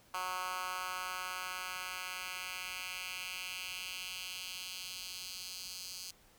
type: tone with high-pass filter sweep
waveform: 10% pulse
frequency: 183.6 Hz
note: F#3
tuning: 13 cents flat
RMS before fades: -42 dBFS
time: 0.14-6.11 s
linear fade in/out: 2 ms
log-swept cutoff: 1100 to 4800 Hz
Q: 1.9
effects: pink hiss -64 dBFS RMS until 6.38 s